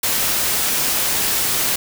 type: noise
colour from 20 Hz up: white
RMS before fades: -19 dBFS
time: 0.03-1.76 s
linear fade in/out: 5 ms
effects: none